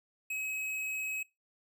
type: tone with hard clipping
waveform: triangle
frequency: 2554 Hz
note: D#7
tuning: 45 cents sharp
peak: -35 dBFS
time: 0.3-1.23 s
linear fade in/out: 5 ms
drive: 18 dB
effects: noise-tail reverb RT60 0.2 s tail -21 dB re dry